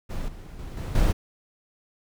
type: noise with level steps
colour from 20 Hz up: brown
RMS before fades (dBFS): -30 / -40 / -36 / -31 / -20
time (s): 0.09-1.13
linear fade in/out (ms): 20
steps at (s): 0.28 / 0.59 / 0.77 / 0.95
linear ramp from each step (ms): 2
effects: none